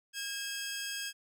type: tone pair together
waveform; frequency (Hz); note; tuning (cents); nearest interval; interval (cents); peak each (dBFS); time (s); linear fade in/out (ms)
15% pulse; 1627.2 / 2598; G#6 / E7; -36 / -26; minor sixth; 810; -31 / -34; 0.13-1.13; 50
effects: none